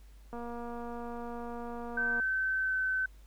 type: click train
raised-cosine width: 1 ms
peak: -29 dBFS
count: 444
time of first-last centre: 0.33-2.199 s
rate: 237 Hz
type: tone with pitch glide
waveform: sine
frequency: 1537 to 1526.4 Hz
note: G6 to G6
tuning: -35 to -47 cents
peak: -28 dBFS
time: 1.97-3.06 s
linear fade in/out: 5 ms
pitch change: -12 cents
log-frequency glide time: 2.61-2.74 s
effects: added 50 Hz sine -51 dBFS peak until 3.26 s + pink hiss -66 dBFS RMS until 3.26 s